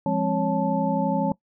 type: tone cluster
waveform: sine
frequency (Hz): 172.7 / 204.6 / 265.9 / 554 / 875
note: F3 / G#3 / C4 / C#5 / A5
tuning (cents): -19 / -26 / +28 / -1 / -10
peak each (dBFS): -27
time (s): 0.06-1.32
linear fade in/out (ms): 2
effects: noise-tail reverb RT60 0.1 s tail -20 dB re dry